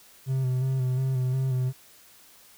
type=tone with vibrato; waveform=triangle; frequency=130 Hz; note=C3; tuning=11 cents flat; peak=-21 dBFS; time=0.26-1.73 s; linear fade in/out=50 ms; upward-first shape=square; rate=2.8 Hz; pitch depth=31 cents each way; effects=white hiss -54 dBFS RMS until 2.57 s